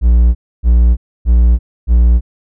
triangle tone bursts, 59 Hz, A#1, 22 cents sharp, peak -3 dBFS, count 4, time 0.01-2.21 s, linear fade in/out 50 ms, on 340 ms, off 280 ms, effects none

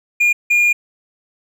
triangle tone bursts at uneven times, 2421 Hz, D#7, 48 cents flat, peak -9 dBFS, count 2, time 0.2-0.33 / 0.5-0.73 s, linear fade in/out 10 ms, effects none

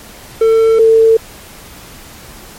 triangle / sine tone pair in turn, 448.6 / 448.6 Hz, A4 / A4, +34 / +34 cents, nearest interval unison, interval 0 cents, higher neither, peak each -4 dBFS, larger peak neither, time 0.41-0.79 / 0.79-1.17 s, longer neither, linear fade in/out 5 ms, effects pink hiss -35 dBFS RMS until 2.58 s + MP3 64 kbps

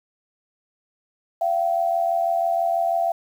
sine tone pair together, 681 / 767.1 Hz, F5 / G5, -44 / -38 cents, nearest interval major second, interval 206 cents, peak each -20 / -24 dBFS, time 1.41-3.12 s, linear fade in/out 5 ms, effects 8-bit

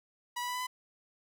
sawtooth tone with pitch steps, 973 / 981.5 / 990 / 998.6 / 1007.3 Hz, B5 / B5 / B5 / B5 / B5, -26 / -11 / +4 / +19 / +34 cents, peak -30 dBFS, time 0.36-0.67 s, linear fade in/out 10 ms, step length 62 ms, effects none

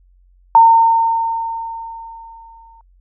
sine tone with exponential decay, 912 Hz, A#5, 38 cents flat, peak -3 dBFS, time 0.55-2.81 s, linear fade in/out 1 ms, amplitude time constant 490 ms, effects added 45 Hz sine -48 dBFS peak until 3 s

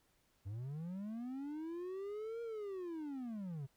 triangle linear two-way sweep, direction up then down, 92.5 to 470.4 to 128.6 Hz, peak -39 dBFS, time 0.45-3.67 s, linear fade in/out 20 ms, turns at 2.42 s, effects pink hiss -75 dBFS RMS until 3.76 s

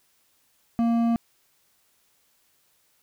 sine tone with hard clipping, 232.5 Hz, A#3, 4 cents flat, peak -21 dBFS, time 0.79-1.16 s, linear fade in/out 0 ms, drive 8 dB, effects white hiss -66 dBFS RMS until 3.02 s

